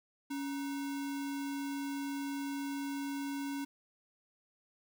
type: tone with sample-and-hold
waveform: sine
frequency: 279.5 Hz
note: C#4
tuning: 14 cents sharp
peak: -35 dBFS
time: 0.3-3.65 s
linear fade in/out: 10 ms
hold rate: 1225 Hz
effects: none